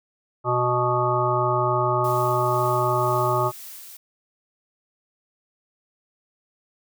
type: harmonic tone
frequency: 123.47 Hz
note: B2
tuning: in tune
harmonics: 1 / 3 / 5 / 7 / 9 / 10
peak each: -26 / -26 / -26 / -26 / -26 / -26 dBFS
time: 0.44-3.52 s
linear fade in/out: 50 ms
type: noise with tremolo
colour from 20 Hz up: blue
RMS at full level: -39 dBFS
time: 2.04-3.97 s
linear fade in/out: 5 ms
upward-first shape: sine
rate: 2 Hz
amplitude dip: 30%
effects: none